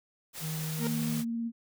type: noise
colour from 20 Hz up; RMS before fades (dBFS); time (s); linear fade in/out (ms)
white; -40; 0.33-1.25; 50
type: tone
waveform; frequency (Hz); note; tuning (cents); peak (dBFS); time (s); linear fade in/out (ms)
triangle; 157.2; D#3; +18; -31; 0.4-1.24; 50
type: tone with exponential growth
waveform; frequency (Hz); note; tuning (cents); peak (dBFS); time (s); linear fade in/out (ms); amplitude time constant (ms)
sawtooth; 465.8; A#4; -1; -27; 0.72-0.87; 1; 32
type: tone with vibrato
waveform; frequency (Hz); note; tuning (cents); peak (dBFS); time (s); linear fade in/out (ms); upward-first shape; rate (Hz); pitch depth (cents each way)
sine; 231.4; A#3; -13; -30; 0.78-1.52; 50; sine; 18; 16
effects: none